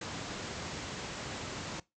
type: low-pass noise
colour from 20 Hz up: pink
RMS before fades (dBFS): -40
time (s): 0.01-1.8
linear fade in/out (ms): 5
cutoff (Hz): 7700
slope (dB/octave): 96
effects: noise-tail reverb RT60 0.2 s tail -20 dB re dry + high-pass 80 Hz 12 dB/octave